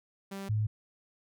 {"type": "tone pair in turn", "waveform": ["sawtooth", "sine"], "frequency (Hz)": [196, 107.12], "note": ["G3", "A2"], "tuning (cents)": [0, -46], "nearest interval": "minor seventh", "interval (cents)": 1046, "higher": "first", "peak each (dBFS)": [-34, -26], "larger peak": "second", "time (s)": [[0.31, 0.49], [0.49, 0.67]], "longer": "neither", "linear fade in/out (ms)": 10, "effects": []}